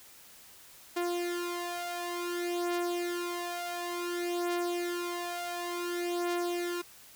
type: beating tone pair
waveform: sawtooth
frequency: 349.2 / 349.76 Hz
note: F4 / F4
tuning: 0 / +3 cents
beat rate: 0.56 Hz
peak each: -32 / -30 dBFS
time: 0.96-6.82 s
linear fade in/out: 10 ms
effects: white hiss -54 dBFS RMS until 7.15 s